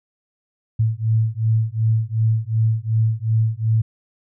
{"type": "beating tone pair", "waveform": "sine", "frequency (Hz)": [110, 112.7], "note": ["A2", "A2"], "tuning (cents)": [0, 42], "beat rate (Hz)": 2.7, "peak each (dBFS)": [-19, -19], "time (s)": [0.79, 3.82], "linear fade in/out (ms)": 10, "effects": []}